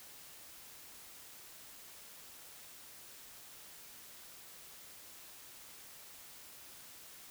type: silence
effects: white hiss -54 dBFS RMS until 7.3 s